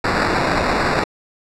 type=noise with sample-and-hold; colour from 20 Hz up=blue; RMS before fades=-18 dBFS; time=0.04-1.04 s; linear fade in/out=5 ms; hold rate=3150 Hz; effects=low-pass 5000 Hz 12 dB/octave